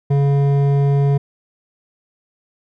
sine tone with hard clipping, 140.6 Hz, C#3, 25 cents sharp, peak -14 dBFS, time 0.1-1.18 s, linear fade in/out 10 ms, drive 10 dB, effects none

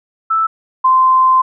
sine tone pair in turn, 1318.5 / 1038.2 Hz, E6 / C6, 0 / -14 cents, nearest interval major third, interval 414 cents, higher first, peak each -11 / -7 dBFS, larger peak second, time 0.3-0.47 / 0.84-1.42 s, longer second, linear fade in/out 10 ms, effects none

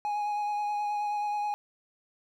triangle tone with vibrato, 831 Hz, G#5, 1 cent sharp, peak -26 dBFS, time 0.05-1.54 s, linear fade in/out 0 ms, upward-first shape sine, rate 9.4 Hz, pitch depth 16 cents each way, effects none

